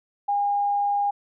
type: tone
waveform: sine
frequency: 812 Hz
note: G#5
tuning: 39 cents flat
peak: -20 dBFS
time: 0.28-1.11 s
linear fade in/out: 10 ms
effects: none